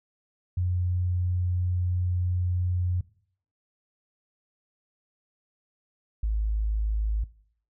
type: tone pair in turn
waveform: sine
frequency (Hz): 89.7 / 53.34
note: F2 / G#1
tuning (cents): +47 / +47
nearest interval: major sixth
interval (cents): 900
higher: first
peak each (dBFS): -23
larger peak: neither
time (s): 0.57-3.01 / 6.23-7.24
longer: first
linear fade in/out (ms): 5
effects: noise-tail reverb RT60 0.6 s tail -20 dB re dry